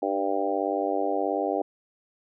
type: harmonic tone with a mistuned harmonic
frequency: 98.6 Hz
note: G2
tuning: 11 cents sharp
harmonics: 3 / 4 / 5 / 6 / 7 / 8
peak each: -31 / -31 / -31 / -31 / -31 / -31 dBFS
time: 0.02-1.62 s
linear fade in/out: 5 ms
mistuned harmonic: 3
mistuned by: +19 cents
effects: none